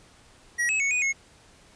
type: tone with pitch steps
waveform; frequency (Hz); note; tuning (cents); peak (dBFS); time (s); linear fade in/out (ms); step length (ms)
square; 1912 / 2578 / 2215 / 2479 / 2174; A#6 / E7 / C#7 / D#7 / C#7; +43 / -39 / -2 / -7 / -34; -23; 0.58-1.13; 20; 110
effects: pink hiss -55 dBFS RMS until 1.75 s + resampled to 22050 Hz